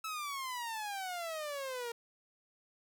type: exponential sweep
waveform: sawtooth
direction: down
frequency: 1314 to 462.1 Hz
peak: -34 dBFS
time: 0.04-1.92 s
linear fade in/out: 5 ms
effects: none